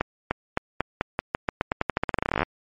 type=accelerating click train; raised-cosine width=0.5 ms; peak=-7 dBFS; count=28; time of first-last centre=0.01-2.431 s; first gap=300 ms; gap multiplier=0.88; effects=MP3 48 kbps